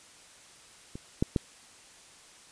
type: clicks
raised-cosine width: 3 ms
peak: -26 / -11 / -12 dBFS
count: 3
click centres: 0.955 / 1.225 / 1.362 s
effects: white hiss -54 dBFS RMS until 2.51 s + resampled to 22050 Hz